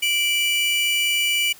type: tone pair together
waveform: 45% pulse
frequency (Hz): 2336 / 2941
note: D7 / F#7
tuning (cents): -10 / -11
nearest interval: major third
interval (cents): 399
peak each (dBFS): -21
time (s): 0.02-1.53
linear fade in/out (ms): 10
effects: white hiss -47 dBFS RMS until 1.59 s